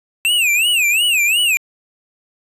square tone with vibrato, 2631 Hz, E7, 4 cents flat, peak -13 dBFS, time 0.25-1.57 s, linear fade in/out 0 ms, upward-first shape sine, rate 2.8 Hz, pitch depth 200 cents each way, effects resampled to 32000 Hz

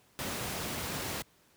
pink noise, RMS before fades -36 dBFS, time 0.19-1.22 s, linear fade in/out 0 ms, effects pink hiss -65 dBFS RMS until 1.56 s + high-pass 80 Hz 12 dB/octave

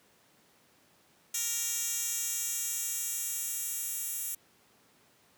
10% pulse tone with high-pass filter sweep, 466.2 Hz, A#4, in tune, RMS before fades -34 dBFS, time 1.34-4.35 s, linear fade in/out 5 ms, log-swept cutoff 6000 to 10000 Hz, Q 1.2, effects pink hiss -64 dBFS RMS until 5.37 s + high-pass 150 Hz 12 dB/octave

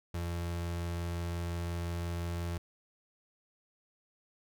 35% pulse tone, 85.7 Hz, F2, 32 cents flat, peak -32 dBFS, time 0.14-2.58 s, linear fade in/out 5 ms, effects none

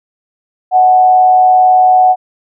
sine tone with frequency modulation, 740 Hz, F#5, in tune, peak -4 dBFS, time 0.71-2.16 s, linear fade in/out 50 ms, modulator 118 Hz, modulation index 0.3, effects none

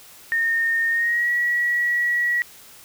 sine tone with pitch glide, 1834 to 1925.2 Hz, A#6 to B6, -29 to -45 cents, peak -18 dBFS, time 0.32-2.42 s, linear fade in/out 0 ms, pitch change +84 cents, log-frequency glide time 0.9-1.31 s, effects white hiss -46 dBFS RMS until 2.84 s

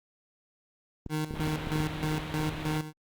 clicks, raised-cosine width 3 ms, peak -22 dBFS, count 9, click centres 1.063 / 1.309 / 1.339 / 1.397 / 1.475 / 1.672 / 1.758 / 1.803 / 2.042 s
25% pulse tone with tremolo, 154.3 Hz, D#3, 14 cents flat, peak -24 dBFS, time 1.09-2.93 s, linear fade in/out 50 ms, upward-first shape square, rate 3.2 Hz, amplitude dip 70%
pink low-pass noise, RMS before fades -39 dBFS, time 1.35-2.78 s, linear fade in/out 5 ms, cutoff 4000 Hz, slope 48 dB/octave
effects Opus 24 kbps

